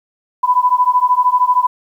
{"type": "beating tone pair", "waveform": "sine", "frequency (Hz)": [990, 1003], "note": ["B5", "B5"], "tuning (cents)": [4, 26], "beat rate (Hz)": 13, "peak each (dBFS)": -13, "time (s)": [0.43, 1.67], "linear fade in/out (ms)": 10, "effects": ["8-bit"]}